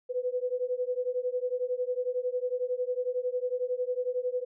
sine beating tone pair, 493.9 / 504.9 Hz, B4 / B4, 0 / +38 cents, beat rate 11 Hz, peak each -31 dBFS, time 0.09-4.45 s, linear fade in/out 20 ms, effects none

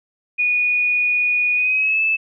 sine tone with pitch glide, 2461 to 2622 Hz, D#7 to E7, -20 to -10 cents, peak -15 dBFS, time 0.38-2.17 s, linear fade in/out 20 ms, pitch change +110 cents, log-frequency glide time 1.55-2.02 s, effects none

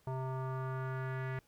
square tone with low-pass filter sweep, 130.81 Hz, C3, in tune, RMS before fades -38 dBFS, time 0.07-1.39 s, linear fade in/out 2 ms, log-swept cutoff 900 to 1900 Hz, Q 2.9, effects pink hiss -70 dBFS RMS until 1.47 s

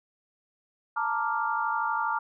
sine chord, Bb major seventh, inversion third, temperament equal, 880 / 932.3 / 1174.7 / 1396.9 Hz, A5 / Bb5 / D6 / F6, 0 / 0 / 0 / 0 cents, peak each -31 dBFS, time 0.96-2.19 s, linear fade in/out 10 ms, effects none

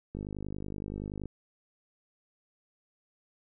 click train, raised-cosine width 3 ms, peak -25 dBFS, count 57, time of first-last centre 0.15-1.257 s, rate 50.6 Hz, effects none

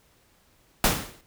pink noise with exponential decay, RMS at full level -17 dBFS, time 0.84-1.21 s, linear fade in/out 1 ms, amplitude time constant 79 ms, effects pink hiss -62 dBFS RMS until 1.26 s

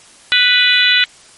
harmonic tone, 493.9 Hz, B4, in tune, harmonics 3 / 4 / 5 / 6 / 7 / 8, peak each -16 / -16 / -16 / -16 / -16 / -16 dBFS, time 0.32-1.04 s, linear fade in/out 0 ms, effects white hiss -43 dBFS RMS until 1.37 s + MP3 48 kbps

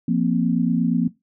sine chord, F suspended fourth, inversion none, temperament equal with one note detuned, 173.31 / 233.1 / 261.6 Hz, F3 / Bb3 / C4, -13 / 0 / 0 cents, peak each -21 / -20 / -23 dBFS, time 0.08-1.08 s, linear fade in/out 5 ms, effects noise-tail reverb RT60 0.2 s tail -18 dB re dry

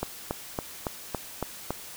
click train, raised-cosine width 1 ms, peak -14 dBFS, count 7, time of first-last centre 0.03-1.706 s, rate 3.58 Hz, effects white hiss -43 dBFS RMS until 1.96 s

